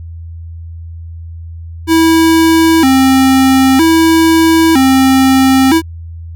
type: tone with vibrato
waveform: square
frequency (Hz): 293.7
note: D4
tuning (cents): 0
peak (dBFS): -6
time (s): 1.87-5.82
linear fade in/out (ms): 50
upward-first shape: square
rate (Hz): 0.52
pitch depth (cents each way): 180
effects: added 83 Hz sine -24 dBFS peak until 6.35 s